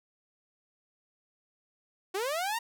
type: linear sweep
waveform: sawtooth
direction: up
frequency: 360 to 950 Hz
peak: -26 dBFS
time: 2.14-2.59 s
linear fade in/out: 10 ms
effects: none